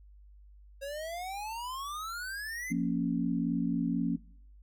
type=exponential sweep; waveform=square; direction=up; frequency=542 to 2100 Hz; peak=-37 dBFS; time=0.81-2.73 s; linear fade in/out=20 ms
type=chord; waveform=sine; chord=Bb minor; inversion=second; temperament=equal; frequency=174.61 / 233.1 / 277.2 Hz; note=F3 / Bb3 / Db4; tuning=0 / 0 / 0 cents; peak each=-32 dBFS; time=2.7-4.17 s; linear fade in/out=20 ms
effects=noise-tail reverb RT60 0.6 s tail -22 dB re dry + added 50 Hz sine -52 dBFS peak until 4.62 s